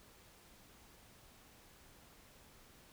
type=silence; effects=pink hiss -62 dBFS RMS until 2.92 s